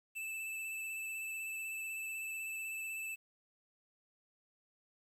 square tone with vibrato, 2637 Hz, E7, in tune, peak -40 dBFS, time 0.15-3.16 s, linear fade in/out 20 ms, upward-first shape square, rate 16 Hz, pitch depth 12 cents each way, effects 11-bit

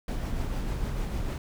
brown noise with tremolo, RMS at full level -29 dBFS, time 0.08-1.38 s, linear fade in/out 2 ms, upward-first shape sine, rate 6.7 Hz, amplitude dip 30%, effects none

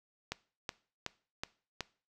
click train, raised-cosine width 0.2 ms, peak -18 dBFS, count 5, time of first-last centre 0.32-1.807 s, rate 2.69 Hz, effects noise-tail reverb RT60 0.4 s tail -20 dB re dry

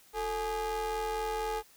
square ring-modulated tone, 200.3 Hz, G3, 38 cents sharp, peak -29 dBFS, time 0.13-1.63 s, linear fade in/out 50 ms, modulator 643 Hz, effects white hiss -60 dBFS RMS until 1.76 s

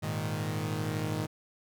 sawtooth chord, Ab suspended second, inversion none, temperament equal, 103.83 / 116.54 / 155.56 Hz, Ab2 / Bb2 / Eb3, 0 / 0 / 0 cents, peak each -31 / -33 / -30 dBFS, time 0.02-1.27 s, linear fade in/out 20 ms, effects none

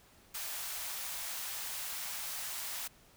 white high-pass noise, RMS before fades -40 dBFS, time 0.34-2.88 s, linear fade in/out 10 ms, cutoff 630 Hz, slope 24 dB/octave, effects pink hiss -62 dBFS RMS until 3.16 s

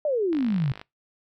sine exponential sweep, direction down, 622.3 to 128.4 Hz, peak -21 dBFS, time 0.05-0.72 s, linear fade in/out 2 ms
click train, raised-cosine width 0.3 ms, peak -23 dBFS, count 26, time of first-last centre 0.33-0.814 s, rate 51.6 Hz
effects noise-tail reverb RT60 0.2 s tail -24 dB re dry

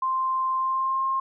sine tone with pitch glide, 1046.5 to 1065.4 Hz, C6 to C6, 0 to +31 cents, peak -22 dBFS, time 0.02-1.2 s, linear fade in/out 5 ms, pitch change +31 cents, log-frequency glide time 0.57-1.05 s, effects none

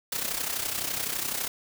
white noise with amplitude modulation, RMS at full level -28 dBFS, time 0.12-1.48 s, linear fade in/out 5 ms, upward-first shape sine, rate 31.9 Hz, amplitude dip 65%, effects none

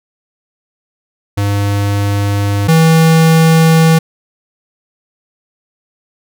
square tone pair in turn, 101.1 / 162.02 Hz, G#2 / E3, -46 / -30 cents, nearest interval minor sixth, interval 816 cents, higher second, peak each -12 / -6 dBFS, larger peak second, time 1.37-2.68 / 2.68-3.99 s, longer neither, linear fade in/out 10 ms, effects none

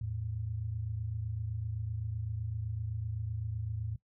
sine tone pair together, 82.41 / 110.25 Hz, E2 / A2, 0 / +4 cents, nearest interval perfect fourth, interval 504 cents, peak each -40 / -35 dBFS, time 0.01-3.96 s, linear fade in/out 5 ms, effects noise-tail reverb RT60 0.1 s tail -19 dB re dry

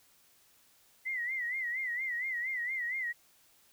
sine tone with vibrato, 2000 Hz, B6, 21 cents sharp, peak -32 dBFS, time 1.05-3.13 s, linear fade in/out 20 ms, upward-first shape sine, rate 4.3 Hz, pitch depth 110 cents each way, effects white hiss -65 dBFS RMS until 3.72 s

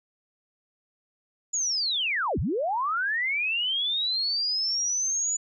sine linear two-way sweep, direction down then up, 6960 to 52.2 to 6960 Hz, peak -24 dBFS, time 1.53-5.37 s, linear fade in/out 10 ms, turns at 2.39 s, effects none

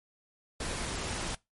pink noise, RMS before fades -35 dBFS, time 0.6-1.35 s, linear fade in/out 5 ms, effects noise-tail reverb RT60 0.2 s tail -22 dB re dry + MP3 48 kbps

